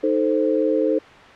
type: chord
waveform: sine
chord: A diminished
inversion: second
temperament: equal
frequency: 311.1 / 440 / 523.3 Hz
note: Eb4 / A4 / C5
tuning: 0 / 0 / 0 cents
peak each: -21 dBFS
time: 0.03-0.99 s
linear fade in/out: 10 ms
effects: white hiss -42 dBFS RMS until 1.35 s + low-pass 2000 Hz 12 dB/octave